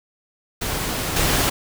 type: noise with level steps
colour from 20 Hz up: pink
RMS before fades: -25 / -19 dBFS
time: 0.61-1.5 s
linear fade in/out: 10 ms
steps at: 1.16 s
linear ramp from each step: 5 ms
effects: none